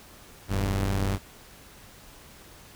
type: tone pair together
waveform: sawtooth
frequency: 41.2 / 98 Hz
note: E1 / G2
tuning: 0 / 0 cents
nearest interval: octave + minor third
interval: 1500 cents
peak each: -25 / -22 dBFS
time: 0.48-1.19 s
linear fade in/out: 50 ms
effects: pink hiss -50 dBFS RMS until 2.75 s